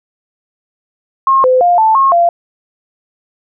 sine tone with pitch steps, 1074 / 511 / 704 / 880 / 1082 / 688 Hz, C6 / C5 / F5 / A5 / C#6 / F5, +45 / -41 / +14 / 0 / -42 / -26 cents, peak -6 dBFS, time 1.27-2.29 s, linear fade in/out 2 ms, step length 170 ms, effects none

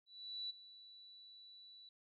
sine tone with ADSR envelope, 3951 Hz, B7, in tune, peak -40 dBFS, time 0.06-1.89 s, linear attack 440 ms, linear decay 13 ms, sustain -16 dB, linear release 3 ms, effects none

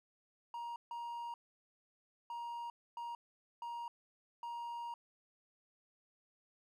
triangle tone bursts at uneven times, 943 Hz, A#5, 20 cents sharp, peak -39 dBFS, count 6, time 0.54-0.76 / 0.91-1.34 / 2.3-2.7 / 2.97-3.15 / 3.62-3.88 / 4.43-4.94 s, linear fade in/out 2 ms, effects none

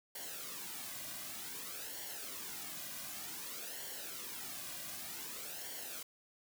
white noise with flanger, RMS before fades -45 dBFS, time 0.15-6.03 s, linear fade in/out 5 ms, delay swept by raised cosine 0.79 to 2.29 ms, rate 0.54 Hz, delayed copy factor -0.65, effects none

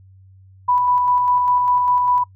sine tone with tremolo, 987.8 Hz, B5, in tune, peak -13 dBFS, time 0.68-2.24 s, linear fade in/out 10 ms, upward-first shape square, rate 5 Hz, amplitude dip 25%, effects noise-tail reverb RT60 0.1 s tail -23 dB re dry + added 95 Hz sine -44 dBFS peak until 2.35 s

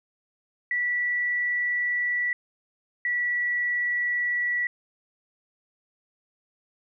sine tone pair in turn, 1955 / 1947 Hz, B6 / B6, -18 / -25 cents, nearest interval unison, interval 7 cents, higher first, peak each -23 dBFS, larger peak neither, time 0.71-2.33 / 3.05-4.67 s, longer neither, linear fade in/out 2 ms, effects none

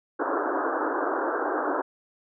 pink band-pass noise, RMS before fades -27 dBFS, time 0.19-1.82 s, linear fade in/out 10 ms, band 280 to 1600 Hz, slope 96 dB/octave, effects none

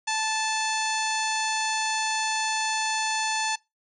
harmonic tone, 876 Hz, A5, 8 cents flat, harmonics 1 / 2 / 3 / 4 / 5 / 6 / 7 / 8 / 10, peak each -28 / -32 / -32 / -36 / -35 / -39 / -35 / -36 / -40 dBFS, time 0.07-3.56 s, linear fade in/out 10 ms, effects noise-tail reverb RT60 0.2 s tail -22 dB re dry

